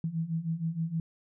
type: beating tone pair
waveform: sine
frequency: 160 / 166.4 Hz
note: D#3 / E3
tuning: +49 / +17 cents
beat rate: 6.4 Hz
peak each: -34 / -31 dBFS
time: 0.04-1 s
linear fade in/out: 2 ms
effects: none